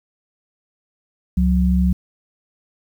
sine tone pair together, 68.32 / 182.4 Hz, C#2 / F#3, -25 / -24 cents, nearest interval octave + perfect fourth, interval 1701 cents, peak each -16 dBFS, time 1.37-1.93 s, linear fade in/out 5 ms, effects 8-bit

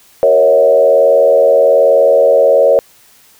sine tone with frequency modulation, 551 Hz, C#5, 11 cents flat, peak -5 dBFS, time 0.23-2.79 s, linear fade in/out 0 ms, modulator 81.2 Hz, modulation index 1.1, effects white hiss -46 dBFS RMS until 3.39 s

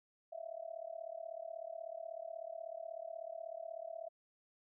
sine tone with amplitude modulation, 660 Hz, E5, 2 cents sharp, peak -39 dBFS, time 0.32-4.09 s, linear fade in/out 10 ms, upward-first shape sine, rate 36.3 Hz, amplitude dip 95%, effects none

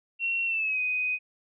sine tone with pitch glide, 2727 to 2501 Hz, F7 to D#7, -42 to +8 cents, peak -25 dBFS, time 0.19-1.19 s, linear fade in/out 50 ms, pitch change -150 cents, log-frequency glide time 0.46-0.8 s, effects none

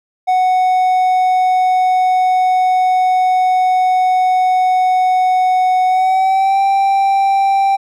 triangle tone with pitch glide, 740 to 784 Hz, F#5 to G5, 0 to 0 cents, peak -8 dBFS, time 0.27-7.77 s, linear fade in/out 20 ms, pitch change +100 cents, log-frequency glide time 5.87-6.6 s, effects none

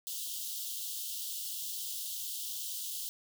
white high-pass noise, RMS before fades -39 dBFS, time 0.07-3.09 s, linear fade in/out 0 ms, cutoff 2900 Hz, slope 96 dB/octave, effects none

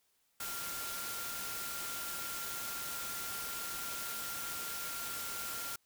sine tone in noise, 1388 Hz, F6, 11 cents flat, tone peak -45 dBFS, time 0.4-5.76 s, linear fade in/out 5 ms, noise white, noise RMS -41 dBFS, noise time 0.4-5.76 s, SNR -7 dB, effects white hiss -75 dBFS RMS until 5.85 s

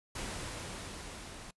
pink noise with level ramp, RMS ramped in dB -39 to -48 dBFS, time 0.15-1.51 s, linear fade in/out 5 ms, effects noise-tail reverb RT60 0.1 s tail -23 dB re dry + resampled to 24000 Hz

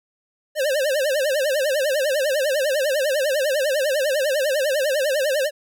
square tone with vibrato, 565 Hz, C#5, 33 cents sharp, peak -19 dBFS, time 0.55-5.51 s, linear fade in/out 50 ms, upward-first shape sine, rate 10 Hz, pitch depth 160 cents each way, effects none

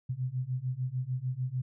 sine beating tone pair, 124.4 / 131.1 Hz, B2 / C3, +13 / +4 cents, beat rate 6.7 Hz, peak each -34 / -33 dBFS, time 0.09-1.62 s, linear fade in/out 10 ms, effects none

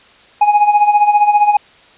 triangle tone with tremolo, 830.6 Hz, G#5, in tune, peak -3 dBFS, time 0.41-1.57 s, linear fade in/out 5 ms, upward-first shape sine, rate 15 Hz, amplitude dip 70%, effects white hiss -45 dBFS RMS until 1.97 s + resampled to 8000 Hz

